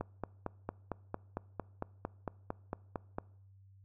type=click train; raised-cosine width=1 ms; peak=-22 dBFS; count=15; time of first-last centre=0.01-3.185 s; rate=4.41 Hz; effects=noise-tail reverb RT60 0.7 s tail -23 dB re dry + added 97 Hz sine -57 dBFS peak until 3.84 s